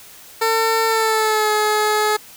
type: tone with pitch glide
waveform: 15% pulse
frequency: 450 to 425.2 Hz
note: A4 to G#4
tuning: +39 to +41 cents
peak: -9 dBFS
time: 0.41-2.17 s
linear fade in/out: 10 ms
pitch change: -98 cents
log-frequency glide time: 0.87-1.51 s
effects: white hiss -42 dBFS RMS until 2.36 s